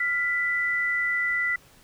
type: tone pair together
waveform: sine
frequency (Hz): 1396.9 / 1985.2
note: F6 / B6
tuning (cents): 0 / +8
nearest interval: tritone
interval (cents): 608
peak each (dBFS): -31 / -23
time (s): 0-1.56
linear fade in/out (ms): 5
effects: pink hiss -55 dBFS RMS until 1.83 s